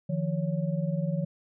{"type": "tone cluster", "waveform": "sine", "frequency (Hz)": [153.5, 173.5, 562], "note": ["D#3", "F3", "C#5"], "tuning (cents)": [-23, -11, 24], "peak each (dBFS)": [-29, -29, -36], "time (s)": [0.09, 1.25], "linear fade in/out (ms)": 10, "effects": []}